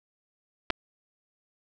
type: clicks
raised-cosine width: 0.3 ms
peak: -10 dBFS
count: 2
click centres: 0.702 / 0.705 s
effects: none